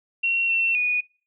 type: tone with pitch steps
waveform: sine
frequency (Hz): 2732 / 2704 / 2466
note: F7 / E7 / D#7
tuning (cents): -39 / +43 / -16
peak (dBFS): -19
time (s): 0.23-1.01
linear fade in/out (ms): 10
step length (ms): 260
effects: noise-tail reverb RT60 0.4 s tail -25 dB re dry